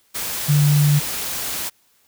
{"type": "tone in noise", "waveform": "sine", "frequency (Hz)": 146.83, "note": "D3", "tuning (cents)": 0, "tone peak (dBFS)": -12, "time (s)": [0.48, 1], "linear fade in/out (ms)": 20, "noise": "white", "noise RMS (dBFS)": -26, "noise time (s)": [0.14, 1.7], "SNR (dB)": 11, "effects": ["white hiss -60 dBFS RMS until 2.07 s"]}